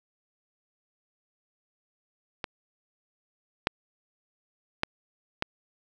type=clicks; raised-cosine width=0.3 ms; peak=-15 / -6 / -8 / -10 dBFS; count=4; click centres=2.442 / 3.671 / 4.834 / 5.424 s; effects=none